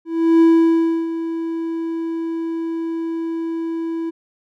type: tone with ADSR envelope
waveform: triangle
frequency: 329.6 Hz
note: E4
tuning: in tune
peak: -6 dBFS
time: 0.05-4.11 s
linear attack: 360 ms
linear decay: 660 ms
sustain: -13 dB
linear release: 21 ms
effects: none